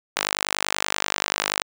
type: tone with high-pass filter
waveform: sawtooth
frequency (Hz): 50.4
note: G1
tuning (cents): +49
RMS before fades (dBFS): -26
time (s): 0.16-1.63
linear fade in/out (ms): 5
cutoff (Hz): 1100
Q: 0.55
effects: low-pass 12000 Hz 12 dB/octave